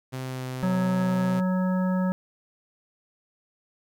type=tone with pitch glide; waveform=sawtooth; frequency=130 to 128.43 Hz; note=C3 to C3; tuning=-11 to -32 cents; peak=-27 dBFS; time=0.12-1.41 s; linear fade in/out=20 ms; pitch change=-21 cents; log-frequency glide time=0.24-0.46 s
type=harmonic tone; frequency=185 Hz; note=F#3; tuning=in tune; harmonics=1 / 3 / 5 / 7 / 9; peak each=-22 / -32 / -36 / -39 / -41 dBFS; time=0.63-2.12 s; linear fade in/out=0 ms
effects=10-bit

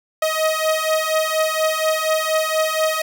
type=beating tone pair; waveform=sawtooth; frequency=628 / 632.2 Hz; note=D#5 / D#5; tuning=+16 / +27 cents; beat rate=4.2 Hz; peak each=-17 / -16 dBFS; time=0.22-3.02 s; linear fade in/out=5 ms; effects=none

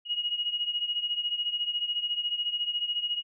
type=beating tone pair; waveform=sine; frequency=2886 / 2900 Hz; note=F#7 / F#7; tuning=-44 / -35 cents; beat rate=14 Hz; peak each=-29 / -33 dBFS; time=0.05-3.23 s; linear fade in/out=50 ms; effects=none

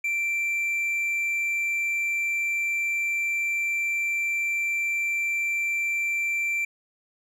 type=tone; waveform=triangle; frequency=2349 Hz; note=D7; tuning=in tune; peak=-22 dBFS; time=0.04-6.65 s; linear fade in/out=5 ms; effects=none

